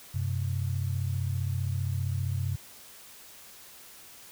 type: tone pair together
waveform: sine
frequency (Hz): 94.2 / 129.44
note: F#2 / C3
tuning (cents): +32 / -18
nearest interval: tritone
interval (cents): 550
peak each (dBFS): -29 / -31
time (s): 0.14-2.56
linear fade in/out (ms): 10
effects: white hiss -50 dBFS RMS until 4.31 s